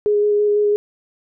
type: tone with vibrato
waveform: sine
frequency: 415.3 Hz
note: G#4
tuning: in tune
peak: -13 dBFS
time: 0.06-0.76 s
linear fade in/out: 0 ms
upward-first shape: square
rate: 6 Hz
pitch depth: 9 cents each way
effects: none